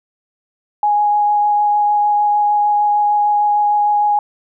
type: tone with vibrato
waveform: sine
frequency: 830.6 Hz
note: G#5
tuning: in tune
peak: -11 dBFS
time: 0.83-4.19 s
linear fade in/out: 2 ms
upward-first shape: sine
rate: 6.6 Hz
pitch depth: 9 cents each way
effects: none